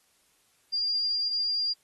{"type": "tone", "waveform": "sine", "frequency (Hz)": 4797, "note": "D8", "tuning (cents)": 36, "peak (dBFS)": -25, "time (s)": [0.72, 1.74], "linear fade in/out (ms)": 20, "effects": ["white hiss -67 dBFS RMS until 1.83 s", "AAC 32 kbps"]}